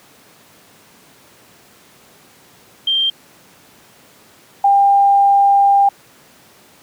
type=tone pair in turn; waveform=sine; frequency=3168 / 798 Hz; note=G7 / G5; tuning=+18 / +31 cents; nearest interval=2 octaves; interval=2387 cents; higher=first; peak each=-13 / -8 dBFS; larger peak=second; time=2.87-3.1 / 4.64-5.89 s; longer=second; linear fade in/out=5 ms; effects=pink hiss -47 dBFS RMS until 6.82 s + high-pass 150 Hz 12 dB/octave